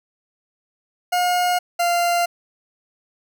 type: tone pair in turn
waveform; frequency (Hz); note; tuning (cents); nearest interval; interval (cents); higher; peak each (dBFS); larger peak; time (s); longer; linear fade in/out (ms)
40% pulse; 716 / 694.4; F5 / F5; +43 / -10; minor second; 53; first; -16 / -16; neither; 1.12-1.59 / 1.79-2.26; neither; 10
effects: none